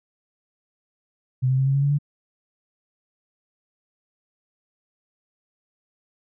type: tone with pitch steps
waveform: sine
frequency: 128.4 / 131.02 / 133.7 / 136.43 / 139.21 / 142.06 / 144.96 Hz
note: C3 / C3 / C3 / C#3 / C#3 / C#3 / D3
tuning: -32 / +3 / +38 / -27 / +8 / +43 / -22 cents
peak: -17 dBFS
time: 1.42-1.987 s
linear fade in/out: 20 ms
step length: 81 ms
effects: none